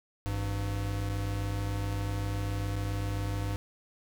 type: tone pair together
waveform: square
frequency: 53.4 / 100.8 Hz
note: G#1 / G2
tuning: +49 / +49 cents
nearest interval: major seventh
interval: 1100 cents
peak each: -36 / -32 dBFS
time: 0.26-3.56 s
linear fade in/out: 0 ms
effects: none